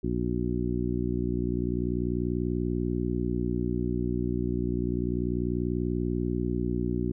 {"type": "harmonic tone", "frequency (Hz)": 60.3, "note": "B1", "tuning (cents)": -41, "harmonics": [1, 2, 3, 4, 5, 6], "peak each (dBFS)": [-33, -33, -33, -33, -33, -33], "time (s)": [0.03, 7.12], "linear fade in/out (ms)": 10, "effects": []}